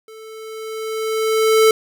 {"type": "tone with level ramp", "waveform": "square", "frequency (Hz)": 440, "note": "A4", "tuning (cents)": 0, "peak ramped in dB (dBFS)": [-38, -9], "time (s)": [0.08, 1.71], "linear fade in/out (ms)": 2, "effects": []}